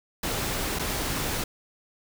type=noise with dropouts; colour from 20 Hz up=pink; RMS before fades=-29 dBFS; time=0.23-1.44 s; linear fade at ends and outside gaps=5 ms; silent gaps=0.789-0.793 s; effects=none